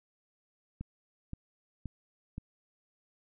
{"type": "click train", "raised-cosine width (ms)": 5, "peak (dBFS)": -26, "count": 4, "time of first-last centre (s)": [0.81, 2.381], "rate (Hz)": 1.91, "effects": []}